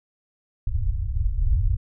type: low-pass noise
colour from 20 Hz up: pink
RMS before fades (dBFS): -22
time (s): 0.67-1.77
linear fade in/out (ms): 5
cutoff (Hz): 110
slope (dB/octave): 96
effects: none